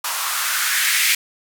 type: noise with band-pass filter sweep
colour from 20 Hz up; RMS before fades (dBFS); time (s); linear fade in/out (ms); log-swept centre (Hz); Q
violet; -20; 0.04-1.15; 5; 960 to 2200; 2.9
effects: none